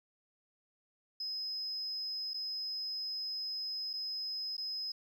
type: tone with dropouts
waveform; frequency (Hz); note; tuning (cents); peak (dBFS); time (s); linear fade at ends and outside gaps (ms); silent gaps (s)
sine; 5080; D#8; +35; -35; 1.2-4.92; 5; 2.335-2.342 / 3.932-3.936 / 4.568-4.579
effects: tanh soft clip ceiling -31 dBFS + 11-bit